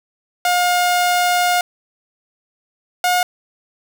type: tone pair in turn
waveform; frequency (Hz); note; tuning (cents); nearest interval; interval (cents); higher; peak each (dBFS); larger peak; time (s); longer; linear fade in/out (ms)
sawtooth; 713 / 719.2; F5 / F#5; +36 / -49; unison; 15; second; -10; neither; 0.45-1.61 / 3.04-3.23; first; 2
effects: none